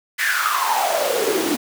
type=noise with high-pass filter sweep; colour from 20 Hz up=pink; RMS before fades=-20 dBFS; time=0.18-1.57 s; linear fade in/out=20 ms; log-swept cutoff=1900 to 270 Hz; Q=8.2; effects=none